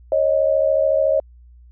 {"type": "tone pair together", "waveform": "sine", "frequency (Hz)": [548.5, 622.3], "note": ["C#5", "D#5"], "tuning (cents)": [-18, 0], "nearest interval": "major second", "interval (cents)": 218, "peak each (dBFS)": -17, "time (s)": [0.12, 1.2], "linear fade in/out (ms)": 2, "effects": ["added 60 Hz sine -43 dBFS peak until 1.71 s"]}